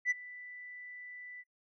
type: tone with ADSR envelope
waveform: sine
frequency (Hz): 1982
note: B6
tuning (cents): +6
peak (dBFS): -23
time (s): 0.05-1.44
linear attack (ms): 56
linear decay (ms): 21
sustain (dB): -22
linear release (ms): 40
effects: noise-tail reverb RT60 0.1 s tail -26 dB re dry + tanh soft clip ceiling -25 dBFS